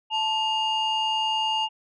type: tone pair together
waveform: sine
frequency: 880 / 2830 Hz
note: A5 / F7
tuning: 0 / +22 cents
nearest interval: octave + minor sixth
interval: 2022 cents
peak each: -23 dBFS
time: 0.1-1.69 s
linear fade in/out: 50 ms
effects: tanh soft clip ceiling -19 dBFS